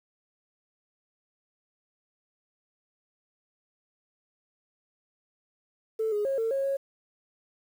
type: tone with pitch steps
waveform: sine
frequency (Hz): 441.8 / 416.1 / 543 / 451.5 / 545 / 549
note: A4 / G#4 / C#5 / A4 / C#5 / C#5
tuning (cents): +7 / +3 / -36 / +45 / -29 / -17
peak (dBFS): -24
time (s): 5.99-6.77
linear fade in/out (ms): 10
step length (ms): 130
effects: tanh soft clip ceiling -21 dBFS + 9-bit